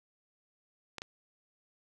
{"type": "clicks", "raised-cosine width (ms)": 0.2, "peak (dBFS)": -22, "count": 2, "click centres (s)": [0.983, 1.019], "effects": []}